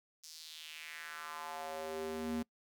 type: tone with high-pass filter sweep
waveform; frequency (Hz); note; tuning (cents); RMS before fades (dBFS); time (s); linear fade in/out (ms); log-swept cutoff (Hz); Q
square; 79.2; D#2; +31; -43; 0.23-2.43; 10; 5700 to 210; 2.9
effects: noise-tail reverb RT60 0.1 s tail -24 dB re dry